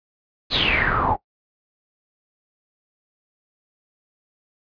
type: noise with low-pass filter sweep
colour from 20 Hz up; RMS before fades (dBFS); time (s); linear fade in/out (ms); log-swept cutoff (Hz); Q
pink; -20; 0.5-1.17; 50; 4300 to 760; 8.9
effects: noise-tail reverb RT60 0.1 s tail -19 dB re dry + resampled to 11025 Hz